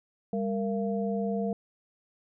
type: tone cluster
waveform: sine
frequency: 200.3 / 463.3 / 681 Hz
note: G3 / A#4 / F5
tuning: +38 / -11 / -44 cents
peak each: -29 / -32 / -35 dBFS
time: 0.33-1.53 s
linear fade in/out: 2 ms
effects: none